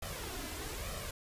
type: noise with flanger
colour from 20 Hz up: pink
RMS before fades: -41 dBFS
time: 0.02-1.11 s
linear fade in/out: 5 ms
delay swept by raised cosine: 1.6 to 3 ms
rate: 1.1 Hz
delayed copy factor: +0.6
effects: resampled to 32000 Hz